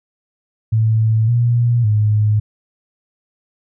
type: tone with pitch steps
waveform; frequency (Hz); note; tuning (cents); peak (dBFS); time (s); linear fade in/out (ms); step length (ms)
sine; 110.8 / 119.3 / 106.2; A2 / A#2 / G#2; +13 / +41 / +39; -11; 0.72-2.4; 10; 560
effects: none